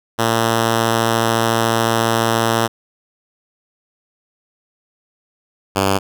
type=tone pair in turn; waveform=5% pulse; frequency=114.2 / 97.51 Hz; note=A#2 / G2; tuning=-35 / -9 cents; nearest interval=minor third; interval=274 cents; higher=first; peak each=-3 dBFS; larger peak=neither; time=0.18-2.68 / 5.75-5.99 s; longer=first; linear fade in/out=20 ms; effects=none